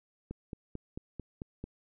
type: click train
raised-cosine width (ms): 3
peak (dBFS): -26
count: 7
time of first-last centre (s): 0.31-1.64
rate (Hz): 4.51
effects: none